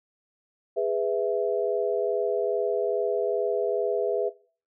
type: chord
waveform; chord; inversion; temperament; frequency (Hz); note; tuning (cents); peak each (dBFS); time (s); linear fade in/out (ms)
sine; E major; first; just; 412 / 494.4 / 659.3; G#4 / B4 / E5; -14 / +2 / 0; -27; 0.76-4.3; 20
effects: noise-tail reverb RT60 0.4 s tail -19 dB re dry